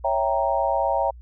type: chord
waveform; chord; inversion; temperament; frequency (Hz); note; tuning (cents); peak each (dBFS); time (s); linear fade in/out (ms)
sine; C# diminished seventh; none; equal; 554.4 / 659.3 / 784 / 932.3; C#5 / E5 / G5 / Bb5; 0 / 0 / 0 / 0; -25; 0.04-1.11; 10
effects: added 60 Hz sine -40 dBFS peak until 1.21 s